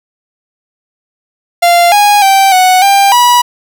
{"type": "tone with pitch steps", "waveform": "45% pulse", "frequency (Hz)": [693, 824, 779, 740, 794, 974], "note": ["F5", "G#5", "G5", "F#5", "G5", "B5"], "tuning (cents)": [-14, -14, -11, 0, 22, -24], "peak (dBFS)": -4, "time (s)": [1.62, 3.42], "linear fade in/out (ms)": 10, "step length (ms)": 300, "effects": []}